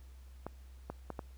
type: clicks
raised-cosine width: 1 ms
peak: -25 dBFS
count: 4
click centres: 0.466 / 0.9 / 1.103 / 1.192 s
effects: added 64 Hz sine -50 dBFS peak until 1.37 s + pink hiss -67 dBFS RMS until 1.37 s